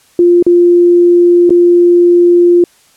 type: tone with dropouts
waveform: sine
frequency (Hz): 349.2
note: F4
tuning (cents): 0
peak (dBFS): -3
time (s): 0.19-2.64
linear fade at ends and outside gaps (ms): 2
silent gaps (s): 0.426-0.465 / 1.495-1.505
effects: white hiss -48 dBFS RMS until 2.96 s + low-pass 11000 Hz 12 dB/octave